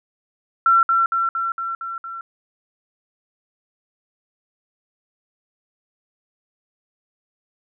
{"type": "tone with echo", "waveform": "sine", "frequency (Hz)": 1354, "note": "E6", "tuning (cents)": 46, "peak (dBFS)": -11, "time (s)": [0.66, 0.83], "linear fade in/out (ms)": 2, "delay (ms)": 230, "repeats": 6, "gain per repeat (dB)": -3, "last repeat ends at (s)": 2.21, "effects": []}